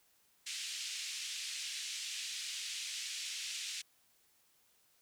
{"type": "band-pass noise", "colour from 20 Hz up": "pink", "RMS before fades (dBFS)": -42, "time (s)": [0.46, 3.82], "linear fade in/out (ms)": 10, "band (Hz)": [2500, 8100], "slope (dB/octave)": 24, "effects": ["white hiss -71 dBFS RMS until 5.01 s"]}